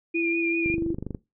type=tone with vibrato; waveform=sine; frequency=2429 Hz; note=D#7; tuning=42 cents flat; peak=-25 dBFS; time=0.14-0.76 s; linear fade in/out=20 ms; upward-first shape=sine; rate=5.1 Hz; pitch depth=33 cents each way
type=tone with pitch glide; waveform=sine; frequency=335.1 to 332.8 Hz; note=E4 to E4; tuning=+29 to +17 cents; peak=-24 dBFS; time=0.14-0.94 s; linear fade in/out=10 ms; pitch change=-12 cents; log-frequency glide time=0.39-0.71 s
type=click train; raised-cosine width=3 ms; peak=-19 dBFS; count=13; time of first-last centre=0.66-1.148 s; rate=24.6 Hz
effects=noise-tail reverb RT60 0.2 s tail -19 dB re dry